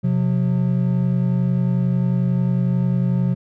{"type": "tone pair together", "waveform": "triangle", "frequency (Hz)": [129.17, 180.3], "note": ["C3", "F#3"], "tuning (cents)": [-22, -45], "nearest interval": "tritone", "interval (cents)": 577, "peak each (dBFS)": -17, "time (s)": [0.03, 3.35], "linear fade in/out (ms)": 20, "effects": []}